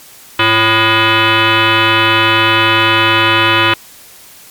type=tone with frequency modulation; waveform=sine; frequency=784 Hz; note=G5; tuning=in tune; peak=-7 dBFS; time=0.39-3.74 s; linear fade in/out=5 ms; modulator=445 Hz; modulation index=5.8; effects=white hiss -38 dBFS RMS until 4.5 s + MP3 96 kbps